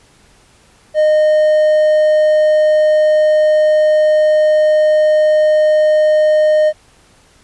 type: tone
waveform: triangle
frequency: 614 Hz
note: D#5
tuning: 23 cents flat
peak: -6 dBFS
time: 0.94-6.73 s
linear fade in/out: 50 ms
effects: pink hiss -49 dBFS RMS until 7.43 s + resampled to 24000 Hz